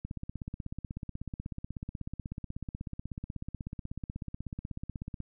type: click train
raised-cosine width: 5 ms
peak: -25 dBFS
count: 85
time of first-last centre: 0.05-5.203 s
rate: 16.3 Hz
effects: none